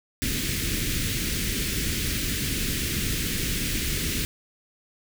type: band-stop noise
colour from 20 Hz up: pink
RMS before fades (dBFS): -27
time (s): 0.22-4.25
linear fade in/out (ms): 0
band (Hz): 370 to 1800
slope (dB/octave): 24
effects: none